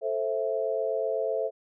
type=chord; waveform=sine; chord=A minor; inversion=none; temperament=just; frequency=440 / 528 / 660 Hz; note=A4 / C5 / E5; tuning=0 / +16 / +2 cents; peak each=-30 dBFS; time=0.01-1.51 s; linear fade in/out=50 ms; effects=none